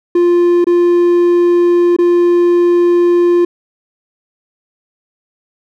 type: tone with dropouts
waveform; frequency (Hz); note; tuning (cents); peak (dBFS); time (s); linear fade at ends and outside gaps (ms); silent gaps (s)
triangle; 349.2; F4; 0; -5; 0.15-3.45; 5; 0.644-0.668 / 1.965-1.986
effects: none